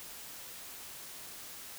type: silence
effects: white hiss -47 dBFS RMS until 1.78 s